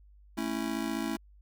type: chord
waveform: square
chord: A major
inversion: none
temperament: just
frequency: 220 / 275 / 330 Hz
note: A3 / C#4 / E4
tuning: 0 / -14 / +2 cents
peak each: -36 / -36 / -36 dBFS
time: 0.37-1.17 s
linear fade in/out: 10 ms
effects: added 50 Hz sine -54 dBFS peak until 1.41 s

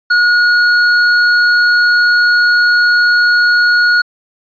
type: tone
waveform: square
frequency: 1447 Hz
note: F#6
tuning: 39 cents flat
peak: -8 dBFS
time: 0.1-4.02 s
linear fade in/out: 10 ms
effects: resampled to 11025 Hz

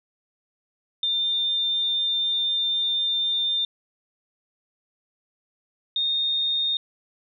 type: tone pair in turn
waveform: sine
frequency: 3602 / 3678 Hz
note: A7 / A#7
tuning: +40 / -24 cents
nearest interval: unison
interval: 36 cents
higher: second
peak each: -21 / -21 dBFS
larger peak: neither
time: 1.03-3.65 / 5.96-6.77 s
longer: first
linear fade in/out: 2 ms
effects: none

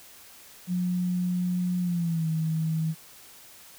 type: tone with pitch glide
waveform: sine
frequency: 179.6 to 160.01 Hz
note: F3 to D#3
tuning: +49 to +49 cents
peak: -24 dBFS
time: 0.67-2.95 s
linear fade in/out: 50 ms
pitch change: -200 cents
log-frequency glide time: 1.8-2.27 s
effects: white hiss -50 dBFS RMS until 3.78 s

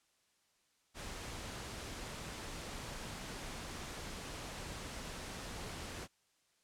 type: noise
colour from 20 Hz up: pink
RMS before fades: -45 dBFS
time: 0.94-6.08 s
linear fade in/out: 50 ms
effects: white hiss -75 dBFS RMS until 6.63 s + low-pass 9000 Hz 12 dB/octave

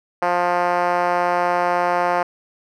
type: tone with band-pass filter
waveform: 5% pulse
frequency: 176.4 Hz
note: F3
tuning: 18 cents sharp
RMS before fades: -19 dBFS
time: 0.22-2.23 s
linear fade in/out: 5 ms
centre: 710 Hz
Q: 1.5
effects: none

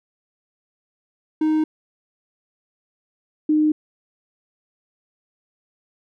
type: tone pair in turn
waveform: triangle / sine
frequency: 311.1 / 305.9 Hz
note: D#4 / D#4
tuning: 0 / -29 cents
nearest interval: unison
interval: 29 cents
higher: first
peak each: -14 dBFS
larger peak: neither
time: 1.41-1.64 / 3.49-3.72 s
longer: neither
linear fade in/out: 5 ms
effects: none

